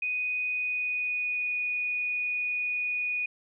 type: tone with pitch glide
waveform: sine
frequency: 2489 to 2468 Hz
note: D#7 to D#7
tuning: 0 to -15 cents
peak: -27 dBFS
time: 0.02-3.26 s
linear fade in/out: 5 ms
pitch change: -15 cents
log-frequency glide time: 0.49-1.56 s
effects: none